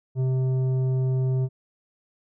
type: tone with tanh clipping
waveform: sine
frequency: 130 Hz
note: C3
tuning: 11 cents flat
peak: -22 dBFS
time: 0.15-1.49 s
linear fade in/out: 50 ms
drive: 9 dB
effects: none